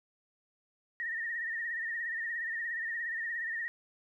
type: tone with vibrato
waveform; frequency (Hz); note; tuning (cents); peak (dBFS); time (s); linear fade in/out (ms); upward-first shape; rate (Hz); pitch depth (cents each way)
sine; 1846; A#6; -17; -33; 1-3.68; 0; sine; 17; 63
effects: 12-bit